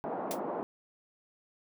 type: band-pass noise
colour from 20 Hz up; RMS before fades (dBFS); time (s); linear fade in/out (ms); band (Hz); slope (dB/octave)
white; -36; 0.04-0.63; 0; 200 to 860; 24
type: noise with exponential decay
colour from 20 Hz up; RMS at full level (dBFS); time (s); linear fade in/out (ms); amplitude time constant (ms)
white; -34; 0.31-0.4; 0; 19
effects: none